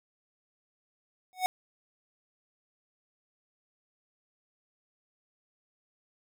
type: tone with exponential growth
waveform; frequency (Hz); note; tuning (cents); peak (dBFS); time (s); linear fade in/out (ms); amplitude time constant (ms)
square; 740; F#5; 0; -21; 1.33-1.46; 0; 27
effects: none